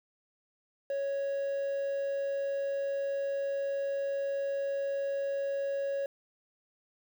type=tone with quantisation; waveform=triangle; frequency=554.4 Hz; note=C#5; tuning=in tune; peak=-28 dBFS; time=0.9-6.06 s; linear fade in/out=2 ms; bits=9; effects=none